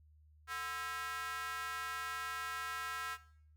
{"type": "tone with high-pass filter", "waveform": "square", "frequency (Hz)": 146.83, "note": "D3", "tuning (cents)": 0, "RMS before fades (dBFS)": -41, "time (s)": [0.47, 3.18], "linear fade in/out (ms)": 50, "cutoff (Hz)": 1400, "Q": 3.7, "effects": ["noise-tail reverb RT60 0.6 s tail -18 dB re dry", "added 76 Hz sine -61 dBFS peak until 3.56 s"]}